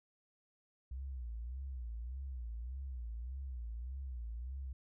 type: tone with vibrato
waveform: sine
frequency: 61.74 Hz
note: B1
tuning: in tune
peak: -40 dBFS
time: 0.91-4.73 s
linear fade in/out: 5 ms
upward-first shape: sine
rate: 1.7 Hz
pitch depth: 160 cents each way
effects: none